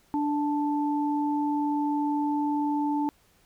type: tone pair together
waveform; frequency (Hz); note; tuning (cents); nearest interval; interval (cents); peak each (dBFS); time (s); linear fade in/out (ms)
sine; 293.3 / 879; D4 / A5; -2 / -2; octave + perfect fifth; 1900; -25 / -29; 0.14-3.09; 0
effects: pink hiss -63 dBFS RMS until 3.45 s